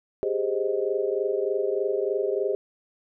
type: chord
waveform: sine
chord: Ab major seventh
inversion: third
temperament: equal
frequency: 392 / 415.3 / 523.3 / 622.3 Hz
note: G4 / Ab4 / C5 / Eb5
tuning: 0 / 0 / 0 / 0 cents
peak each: -27 / -27 / -30 / -32 dBFS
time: 0.23-2.55 s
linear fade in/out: 0 ms
effects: none